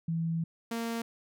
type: tone pair in turn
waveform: sine / sawtooth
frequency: 164.81 / 230.5 Hz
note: E3 / A#3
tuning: 0 / -19 cents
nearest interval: tritone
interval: 581 cents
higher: second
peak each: -28 dBFS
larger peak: neither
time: 0.08-0.44 / 0.71-1.02 s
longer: first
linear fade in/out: 5 ms
effects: none